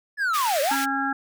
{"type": "linear two-way sweep", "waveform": "triangle", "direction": "down then up", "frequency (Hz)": [1746, 527, 1013], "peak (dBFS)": -19, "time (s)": [0.17, 0.76], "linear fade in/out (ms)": 50, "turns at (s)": 0.61}
{"type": "high-pass noise", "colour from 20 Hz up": "pink", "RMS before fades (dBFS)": -30, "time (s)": [0.33, 0.86], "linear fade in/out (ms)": 20, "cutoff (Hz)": 1300, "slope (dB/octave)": 48}
{"type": "harmonic tone", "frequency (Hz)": 273.3, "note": "C#4", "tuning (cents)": -24, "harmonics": [1, 3, 5, 6], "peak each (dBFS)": [-28, -28, -28, -28], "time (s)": [0.71, 1.13], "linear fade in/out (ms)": 5}
{"effects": []}